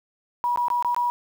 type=tone with dropouts; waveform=sine; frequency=967 Hz; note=B5; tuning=37 cents flat; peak=-20 dBFS; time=0.44-1.1 s; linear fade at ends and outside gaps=0 ms; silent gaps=0.56-0.574 / 0.683-0.702 / 0.825-0.847 / 0.946-0.964 s; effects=8-bit